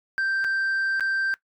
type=tone with dropouts; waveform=sine; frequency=1568 Hz; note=G6; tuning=in tune; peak=-19 dBFS; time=0.18-1.34 s; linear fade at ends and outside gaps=0 ms; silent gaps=0.442-0.446 / 0.997-1.007 s; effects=noise-tail reverb RT60 0.1 s tail -20 dB re dry + tanh soft clip ceiling -21 dBFS